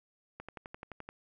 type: click train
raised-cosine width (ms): 0.5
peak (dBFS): -28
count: 9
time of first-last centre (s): 0.4-1.09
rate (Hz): 11.6
effects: none